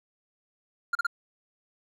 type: tone bursts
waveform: triangle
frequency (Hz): 1400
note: F6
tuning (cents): +4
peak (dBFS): -21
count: 3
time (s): 0.93-1.068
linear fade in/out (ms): 5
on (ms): 22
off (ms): 36
effects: none